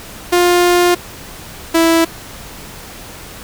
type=tone pair in turn; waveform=sawtooth; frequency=352.9 / 329.8 Hz; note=F4 / E4; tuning=+18 / +1 cents; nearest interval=minor second; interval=117 cents; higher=first; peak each=-5 dBFS; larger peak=neither; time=0.32-0.95 / 1.74-2.05 s; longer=first; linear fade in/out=10 ms; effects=pink hiss -33 dBFS RMS until 3.43 s